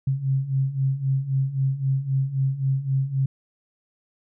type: beating tone pair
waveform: sine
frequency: 132.4 / 136.2 Hz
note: C3 / C#3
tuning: +21 / -30 cents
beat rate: 3.8 Hz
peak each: -26 / -22 dBFS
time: 0.07-3.26 s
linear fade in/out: 5 ms
effects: none